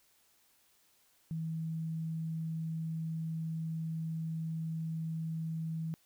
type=tone; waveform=sine; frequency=161.5 Hz; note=E3; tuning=35 cents flat; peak=-34 dBFS; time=1.31-5.94 s; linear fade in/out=0 ms; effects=white hiss -69 dBFS RMS until 6.05 s